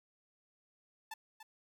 sawtooth tone with echo, 880 Hz, A5, in tune, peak -38 dBFS, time 1.11-1.14 s, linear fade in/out 5 ms, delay 290 ms, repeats 1, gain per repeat -9 dB, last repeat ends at 1.43 s, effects none

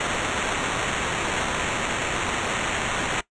white noise with sample-and-hold, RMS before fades -26 dBFS, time 0-3.21 s, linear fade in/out 5 ms, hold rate 4900 Hz, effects noise-tail reverb RT60 0.1 s tail -18 dB re dry + resampled to 22050 Hz

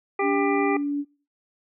harmonic tone, 397.2 Hz, G4, 23 cents sharp, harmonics 1 / 2 / 3 / 5 / 6, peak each -24 / -27 / -29 / -31 / -32 dBFS, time 0.19-0.77 s, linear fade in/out 5 ms
sine tone, 287.2 Hz, D4, 39 cents flat, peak -23 dBFS, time 0.21-1.05 s, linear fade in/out 50 ms
effects noise-tail reverb RT60 0.4 s tail -23 dB re dry

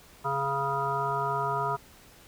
harmonic tone, 138.59 Hz, C#3, in tune, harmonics 1 / 3 / 5 / 7 / 9 / 10, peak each -36 / -35 / -34 / -30 / -32 / -39 dBFS, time 0.24-1.77 s, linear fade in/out 20 ms, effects pink hiss -54 dBFS RMS until 2.27 s

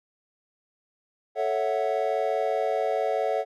triangle chord, F# minor seventh, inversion first, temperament equal, 440 / 554.4 / 659.3 / 740 Hz, A4 / C#5 / E5 / F#5, 0 / 0 / 0 / 0 cents, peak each -27 dBFS, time 1.35-3.45 s, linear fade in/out 50 ms, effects none

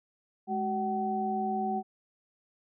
sine tone cluster, 210.2 / 378.8 / 758 Hz, G#3 / F#4 / F#5, +21 / +41 / +42 cents, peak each -33 / -36 / -30 dBFS, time 0.47-1.83 s, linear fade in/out 50 ms, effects none

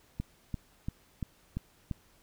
click train, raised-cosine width 5 ms, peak -21 dBFS, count 6, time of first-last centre 0.2-1.912 s, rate 2.92 Hz, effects pink hiss -64 dBFS RMS until 2.22 s

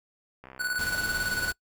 click train, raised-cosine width 0.5 ms, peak -30 dBFS, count 36, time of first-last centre 0.44-0.978 s, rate 65 Hz
square tone with tremolo, 1480 Hz, F#6, in tune, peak -26 dBFS, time 0.59-1.53 s, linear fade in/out 20 ms, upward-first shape square, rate 18 Hz, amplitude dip 50%
pink noise, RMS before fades -37 dBFS, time 0.79-1.52 s, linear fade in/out 0 ms
effects noise-tail reverb RT60 0.1 s tail -24 dB re dry

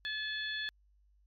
harmonic tone, 861 Hz, A5, 38 cents flat, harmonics 2 / 3 / 4 / 5, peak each -37 / -49 / -39 / -45 dBFS, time 0.05-0.69 s, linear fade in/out 0 ms, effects added 50 Hz sine -64 dBFS peak until 1.26 s + MP3 96 kbps

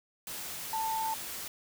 sine tone in noise, 888 Hz, A5, 16 cents sharp, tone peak -30 dBFS, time 0.73-1.14 s, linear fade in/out 2 ms, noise white, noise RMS -40 dBFS, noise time 0.27-1.48 s, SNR +7 dB, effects none

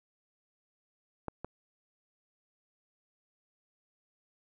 clicks, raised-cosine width 1 ms, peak -21 / -24 dBFS, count 2, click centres 1.283 / 1.446 s, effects none

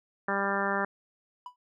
harmonic tone, 198.1 Hz, G3, 18 cents sharp, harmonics 1 / 2 / 3 / 4 / 5 / 6 / 7 / 8 / 9, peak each -35 / -35 / -35 / -35 / -35 / -35 / -35 / -35 / -35 dBFS, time 0.28-0.85 s, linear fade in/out 5 ms
triangle tone with exponential decay, 989 Hz, B5, 2 cents sharp, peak -33 dBFS, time 1.46-1.56 s, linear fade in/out 2 ms, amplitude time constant 21 ms
effects none

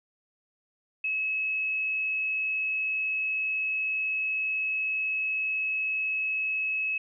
sine tone, 2578 Hz, E7, 39 cents flat, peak -26 dBFS, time 1.04-6.98 s, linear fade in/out 5 ms, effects none

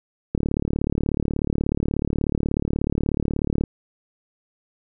click train, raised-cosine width 3 ms, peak -9 dBFS, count 121, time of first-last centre 0.35-3.638 s, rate 36.5 Hz, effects none

